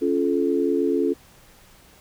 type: chord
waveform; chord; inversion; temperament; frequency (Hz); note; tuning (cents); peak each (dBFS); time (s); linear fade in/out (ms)
sine; Db augmented; none; just; 277.2 / 346.5 / 433.1; Db4 / F4 / A4; 0 / -14 / -27; -23; 0.01-1.14; 20
effects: pink hiss -52 dBFS RMS until 2 s